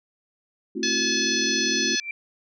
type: chord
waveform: sine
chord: F# half-diminished seventh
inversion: first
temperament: just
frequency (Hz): 222 / 266.4 / 333 / 370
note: A3 / C4 / E4 / F#4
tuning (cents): +16 / +31 / +18 / 0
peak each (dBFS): -32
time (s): 0.75-1.96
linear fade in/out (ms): 10
type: harmonic tone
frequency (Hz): 859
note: A5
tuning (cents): -42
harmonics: 2 / 3 / 4 / 5 / 6 / 7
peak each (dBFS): -29 / -30 / -30 / -28 / -30 / -28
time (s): 0.83-2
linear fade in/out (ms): 2
type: tone with exponential growth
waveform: sine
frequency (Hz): 2349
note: D7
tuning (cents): 0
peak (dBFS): -25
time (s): 1.89-2.11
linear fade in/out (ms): 2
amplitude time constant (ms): 47
effects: none